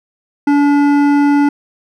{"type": "tone with hard clipping", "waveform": "sine", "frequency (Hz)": 287.2, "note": "D4", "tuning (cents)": -39, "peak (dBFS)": -10, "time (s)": [0.47, 1.49], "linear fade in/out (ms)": 5, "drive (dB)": 12, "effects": []}